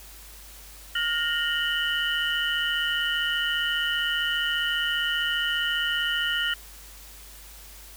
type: tone cluster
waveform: sine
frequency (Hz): 1419 / 1853 / 2852 / 3007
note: F6 / A#6 / F7 / F#7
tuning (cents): +27 / -11 / +36 / +27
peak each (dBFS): -28 / -29 / -32 / -28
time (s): 0.95-6.54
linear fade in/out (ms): 5
effects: added 50 Hz sine -47 dBFS peak until 7.96 s + white hiss -47 dBFS RMS until 7.96 s